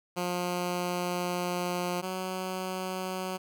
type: tone pair in turn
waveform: 10% pulse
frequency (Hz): 177.8 / 186.14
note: F3 / F#3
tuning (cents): +31 / +11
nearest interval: minor second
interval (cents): 80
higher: second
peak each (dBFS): -21 / -24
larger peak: first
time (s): 0.16-2.02 / 2.02-3.38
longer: first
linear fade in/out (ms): 20
effects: none